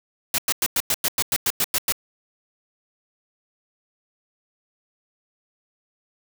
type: noise bursts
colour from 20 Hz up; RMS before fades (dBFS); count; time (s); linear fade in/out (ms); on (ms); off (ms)
white; -21; 12; 0.34-1.923; 2; 43; 97
effects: none